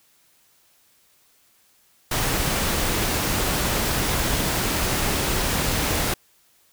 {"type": "noise", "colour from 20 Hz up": "pink", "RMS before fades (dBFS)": -23, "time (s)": [2.11, 6.14], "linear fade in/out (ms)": 5, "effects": ["white hiss -60 dBFS RMS until 6.72 s"]}